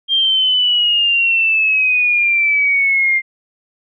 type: exponential sweep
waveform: sine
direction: down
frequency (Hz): 3204 to 2101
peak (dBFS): -11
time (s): 0.08-3.22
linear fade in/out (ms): 50
effects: none